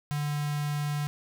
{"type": "tone with notch filter", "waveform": "square", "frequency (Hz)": 146.83, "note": "D3", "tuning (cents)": 0, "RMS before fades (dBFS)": -30, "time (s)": [0.11, 1.07], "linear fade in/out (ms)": 0, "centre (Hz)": 420, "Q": 1.5, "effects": []}